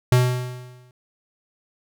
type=tone with exponential decay; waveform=square; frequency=125 Hz; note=B2; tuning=21 cents sharp; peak=-12 dBFS; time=0.12-0.91 s; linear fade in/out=2 ms; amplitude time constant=170 ms; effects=none